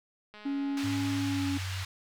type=click train; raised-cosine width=0.3 ms; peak=-33 dBFS; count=183; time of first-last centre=0.34-1.207 s; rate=210 Hz
type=tone; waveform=triangle; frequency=278.9 Hz; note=C#4; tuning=11 cents sharp; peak=-27 dBFS; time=0.45-1.58 s; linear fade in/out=10 ms
type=band-pass noise; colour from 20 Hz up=white; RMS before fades=-41 dBFS; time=0.77-1.85 s; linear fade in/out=2 ms; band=1000 to 4000 Hz; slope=12 dB/octave
type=tone with pitch glide; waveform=sine; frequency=104.2 to 93.91 Hz; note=G#2 to F#2; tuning=+6 to +26 cents; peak=-33 dBFS; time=0.83-1.85 s; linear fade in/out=20 ms; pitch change=-180 cents; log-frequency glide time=1.27-1.5 s
effects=none